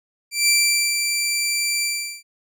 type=tone with ADSR envelope; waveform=15% pulse; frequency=2346 Hz; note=D7; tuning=2 cents flat; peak=-7 dBFS; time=0.31-2.23 s; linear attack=170 ms; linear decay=460 ms; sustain=-6 dB; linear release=400 ms; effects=none